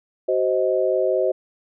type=chord; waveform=sine; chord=C diminished; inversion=second; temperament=just; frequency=376.7 / 523.3 / 627.9 Hz; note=Gb4 / C5 / Eb5; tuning=+31 / 0 / +16 cents; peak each=-22 / -21 / -22 dBFS; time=0.28-1.32 s; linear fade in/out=10 ms; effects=none